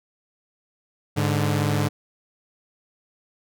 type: tone pair together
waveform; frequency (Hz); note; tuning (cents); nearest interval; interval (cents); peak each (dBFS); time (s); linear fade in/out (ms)
sawtooth; 103.3 / 146.83; G#2 / D3; -9 / 0; tritone; 609; -19; 1.16-1.89; 20
effects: none